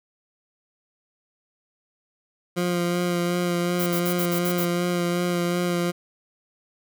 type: tone with vibrato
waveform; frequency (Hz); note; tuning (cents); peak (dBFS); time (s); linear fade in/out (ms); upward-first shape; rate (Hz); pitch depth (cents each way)
20% pulse; 175.4; F3; +8; -17; 2.56-5.92; 20; sine; 2.7; 18
type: noise bursts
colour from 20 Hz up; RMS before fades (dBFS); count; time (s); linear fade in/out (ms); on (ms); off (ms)
violet; -30; 7; 3.79-4.654; 10; 78; 53
effects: none